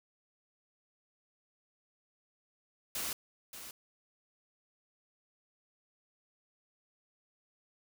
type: noise with echo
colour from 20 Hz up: white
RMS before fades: -37 dBFS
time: 2.95-3.13 s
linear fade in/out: 2 ms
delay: 580 ms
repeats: 1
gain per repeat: -10 dB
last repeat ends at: 3.71 s
effects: none